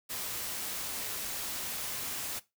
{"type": "noise", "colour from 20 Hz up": "white", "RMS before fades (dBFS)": -37, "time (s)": [0.09, 2.4], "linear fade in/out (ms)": 20, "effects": ["noise-tail reverb RT60 0.2 s tail -17 dB re dry"]}